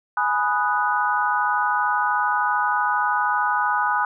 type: chord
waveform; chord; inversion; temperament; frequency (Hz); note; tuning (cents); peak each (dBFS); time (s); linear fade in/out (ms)
sine; G# minor seventh; none; equal with one note detuned; 834.9 / 987.8 / 1244.5 / 1480; G#5 / B5 / D#6 / F#6; +9 / 0 / 0 / 0; -24; 0.17-4.05; 2
effects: none